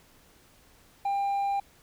sine tone with hard clipping, 797 Hz, G5, 28 cents sharp, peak -26 dBFS, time 1.05-1.6 s, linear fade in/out 5 ms, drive 2 dB, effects pink hiss -59 dBFS RMS until 1.82 s

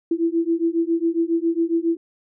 sine beating tone pair, 329.6 / 336.9 Hz, E4 / E4, 0 / +38 cents, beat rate 7.3 Hz, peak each -21 dBFS, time 0.11-1.97 s, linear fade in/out 5 ms, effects none

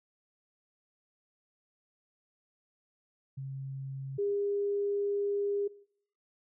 sine tone pair in turn, 135.1 / 404.8 Hz, C#3 / G#4, -44 / -44 cents, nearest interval octave + perfect fifth, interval 1900 cents, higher second, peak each -36 / -28 dBFS, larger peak second, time 3.37-4.18 / 4.18-5.68 s, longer second, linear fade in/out 10 ms, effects noise-tail reverb RT60 0.6 s tail -20 dB re dry

